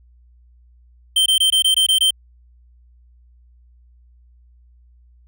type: tone bursts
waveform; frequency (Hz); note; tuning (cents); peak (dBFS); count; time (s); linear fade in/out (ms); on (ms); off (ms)
square; 3121; G7; -8; -13; 8; 1.16-2.107; 5; 100; 21
effects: added 60 Hz sine -48 dBFS peak until 5.27 s